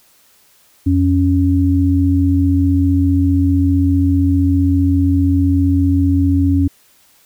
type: tone pair together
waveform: sine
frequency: 87.31 / 277.2 Hz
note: F2 / C#4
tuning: 0 / 0 cents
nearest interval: octave + minor sixth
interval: 2000 cents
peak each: -13 dBFS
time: 0.86-6.68 s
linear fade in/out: 10 ms
effects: white hiss -52 dBFS RMS until 7.25 s